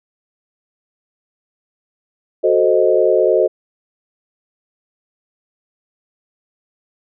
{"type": "chord", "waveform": "sine", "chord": "F# diminished seventh", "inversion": "none", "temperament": "equal", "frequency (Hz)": [370, 440, 523.3, 622.3], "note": ["F#4", "A4", "C5", "Eb5"], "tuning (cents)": [0, 0, 0, 0], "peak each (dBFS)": -16, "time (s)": [2.43, 3.48], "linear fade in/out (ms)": 20, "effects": []}